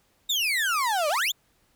35% pulse exponential two-way sweep, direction down then up, 3779 to 572 to 3779 Hz, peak -21 dBFS, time 0.29-1.32 s, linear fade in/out 10 ms, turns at 1.09 s, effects pink hiss -66 dBFS RMS until 1.75 s

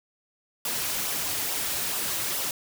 white noise with flanger, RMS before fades -29 dBFS, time 0.65-2.51 s, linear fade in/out 2 ms, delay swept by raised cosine 0.45 to 4.65 ms, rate 2.3 Hz, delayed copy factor -0.5, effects none

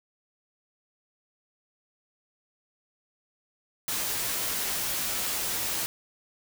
white noise with comb filter, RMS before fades -30 dBFS, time 3.88-5.86 s, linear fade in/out 0 ms, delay 14 ms, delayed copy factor -0.5, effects none

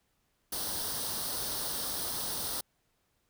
white noise with comb filter, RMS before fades -35 dBFS, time 0.52-2.61 s, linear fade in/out 5 ms, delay 0.21 ms, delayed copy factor +0.7, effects pink hiss -75 dBFS RMS until 3.29 s

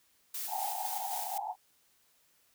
blue noise with tremolo, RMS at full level -38 dBFS, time 0.34-1.38 s, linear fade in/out 5 ms, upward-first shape square, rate 3.9 Hz, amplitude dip 30%
white band-pass noise, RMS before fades -38 dBFS, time 0.47-1.56 s, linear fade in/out 50 ms, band 740 to 870 Hz, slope 96 dB/octave
effects white hiss -69 dBFS RMS until 2.54 s

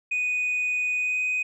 sine tone with pitch glide, 2484 to 2501 Hz, D#7 to D#7, -3 to +8 cents, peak -21 dBFS, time 0.11-1.43 s, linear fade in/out 10 ms, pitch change +11 cents, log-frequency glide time 0.96-1.19 s, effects tanh soft clip ceiling -21 dBFS

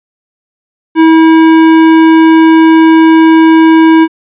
sine tone with hard clipping, 322.7 Hz, E4, 37 cents flat, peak -3 dBFS, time 0.95-4.08 s, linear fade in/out 50 ms, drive 14 dB, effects resampled to 8000 Hz

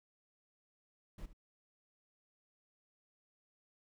brown noise with echo, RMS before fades -45 dBFS, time 1.18-1.26 s, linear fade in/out 5 ms, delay 72 ms, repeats 1, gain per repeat -14 dB, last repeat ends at 1.332 s, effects none

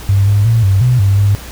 sine tone with pitch steps, 98.8 / 102.1 / 114.2 / 97 / 125 / 98.6 / 101.1 Hz, G2 / G#2 / A#2 / G2 / B2 / G2 / G#2, +14 / -29 / -35 / -18 / +21 / +11 / -46 cents, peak -7 dBFS, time 0.09-1.35 s, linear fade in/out 0 ms, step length 180 ms, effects added 60 Hz sine -29 dBFS peak until 1.51 s + pink hiss -32 dBFS RMS until 1.51 s

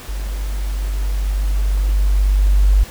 sine tone with level ramp, 49 Hz, G1, in tune, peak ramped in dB -21 to -8 dBFS, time 0.08-2.84 s, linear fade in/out 10 ms, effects pink hiss -36 dBFS RMS until 2.9 s

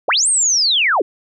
sine linear two-way sweep, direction up then down, 293.7 to 8870 to 293.7 Hz, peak -12 dBFS, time 0.08-1.02 s, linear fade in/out 5 ms, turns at 0.28 s, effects none

